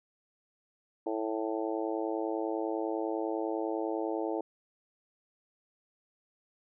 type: harmonic tone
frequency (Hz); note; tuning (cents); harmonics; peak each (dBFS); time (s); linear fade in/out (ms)
110; A2; 0; 3 / 4 / 5 / 6 / 7 / 8; -34 / -36 / -38 / -40 / -41 / -42; 1.06-4.41; 5
effects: none